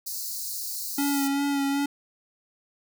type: high-pass noise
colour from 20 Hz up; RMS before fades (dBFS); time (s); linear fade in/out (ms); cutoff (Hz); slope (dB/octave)
white; -33; 0.06-1.28; 10; 4100; 96
type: tone with vibrato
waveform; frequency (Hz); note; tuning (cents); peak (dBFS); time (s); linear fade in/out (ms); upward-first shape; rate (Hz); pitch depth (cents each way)
square; 280.3; C#4; +19; -24; 0.98-1.86; 5; sine; 2.6; 22
effects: none